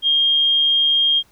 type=tone; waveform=sine; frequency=3224 Hz; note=G7; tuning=48 cents sharp; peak=-13 dBFS; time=0.02-1.23 s; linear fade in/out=50 ms; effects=pink hiss -56 dBFS RMS until 1.31 s